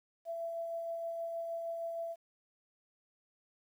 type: tone with tremolo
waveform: sine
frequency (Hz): 669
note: E5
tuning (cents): +25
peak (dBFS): -35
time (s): 0.25-2.16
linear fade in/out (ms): 50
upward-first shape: sine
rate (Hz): 6.4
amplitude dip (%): 25
effects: 11-bit